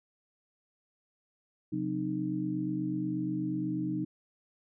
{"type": "tone cluster", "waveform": "sine", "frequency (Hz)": [133.3, 181.7, 259.7, 307.9], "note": ["C3", "F#3", "C4", "D#4"], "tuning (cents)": [33, -31, -13, -18], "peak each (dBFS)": [-38, -36, -40, -32], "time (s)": [1.72, 4.05], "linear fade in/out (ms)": 10, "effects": []}